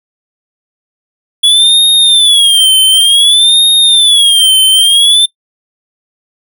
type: tone with vibrato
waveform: square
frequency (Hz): 3382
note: G#7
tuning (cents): +31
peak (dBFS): -4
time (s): 1.43-5.26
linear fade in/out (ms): 10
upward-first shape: sine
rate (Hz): 0.55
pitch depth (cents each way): 160
effects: noise-tail reverb RT60 0.1 s tail -21 dB re dry